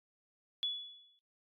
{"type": "tone with exponential decay", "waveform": "sine", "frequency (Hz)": 3414, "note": "G#7", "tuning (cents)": 47, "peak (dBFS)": -30, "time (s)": [0.63, 1.19], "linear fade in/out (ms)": 0, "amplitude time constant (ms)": 120, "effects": ["AAC 64 kbps"]}